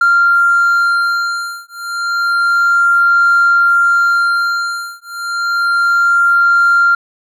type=beating tone pair; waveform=triangle; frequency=1389 / 1389.3 Hz; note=F6 / F6; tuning=-10 / -9 cents; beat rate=0.3 Hz; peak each=-10 dBFS; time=0.01-6.95 s; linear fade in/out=5 ms; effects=tanh soft clip ceiling -3 dBFS